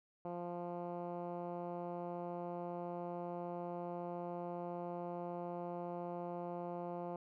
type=tone with low-pass filter; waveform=10% pulse; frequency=174.61 Hz; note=F3; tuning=in tune; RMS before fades=-43 dBFS; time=0.25-7.16 s; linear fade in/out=2 ms; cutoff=760 Hz; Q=1.3; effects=none